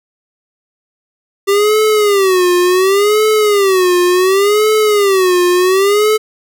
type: tone with vibrato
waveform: square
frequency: 392 Hz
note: G4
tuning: in tune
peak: -9 dBFS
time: 1.47-6.18 s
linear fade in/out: 20 ms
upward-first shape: sine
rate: 0.69 Hz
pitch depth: 170 cents each way
effects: none